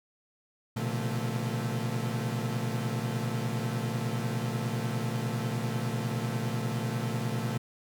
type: tone cluster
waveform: 40% pulse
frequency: 118.5 / 128.5 / 145.1 / 173.3 / 219.8 Hz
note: A#2 / C3 / D3 / F3 / A3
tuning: +29 / -31 / -21 / -13 / -2 cents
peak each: -32 / -35 / -38 / -40 / -35 dBFS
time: 0.76-7.58 s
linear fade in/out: 10 ms
effects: none